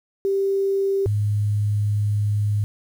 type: tone pair in turn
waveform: sine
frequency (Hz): 392 / 103.83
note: G4 / G#2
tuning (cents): 0 / 0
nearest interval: octave + major seventh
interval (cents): 2300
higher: first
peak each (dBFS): -18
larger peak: neither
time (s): 0.25-1.06 / 1.06-2.64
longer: second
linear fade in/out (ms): 0
effects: 8-bit